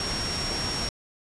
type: tone in noise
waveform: sine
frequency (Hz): 5550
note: F8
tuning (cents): -12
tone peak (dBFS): -30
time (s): 0-0.89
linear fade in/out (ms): 2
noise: pink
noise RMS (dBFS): -31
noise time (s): 0-0.89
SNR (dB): -2
effects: resampled to 22050 Hz